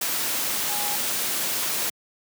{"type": "tone in noise", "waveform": "sine", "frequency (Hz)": 826, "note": "G#5", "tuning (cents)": -10, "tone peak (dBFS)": -32, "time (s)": [0.69, 0.96], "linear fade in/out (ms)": 5, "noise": "white", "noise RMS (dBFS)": -26, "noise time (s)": [0.01, 1.9], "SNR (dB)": -9, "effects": ["high-pass 150 Hz 12 dB/octave"]}